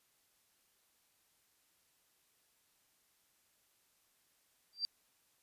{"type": "tone with exponential growth", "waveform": "sine", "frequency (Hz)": 4699, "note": "D8", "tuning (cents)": 0, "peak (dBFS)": -29, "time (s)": [4.73, 4.85], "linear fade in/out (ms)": 0, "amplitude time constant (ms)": 26, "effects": ["white hiss -74 dBFS RMS until 5.42 s", "resampled to 32000 Hz"]}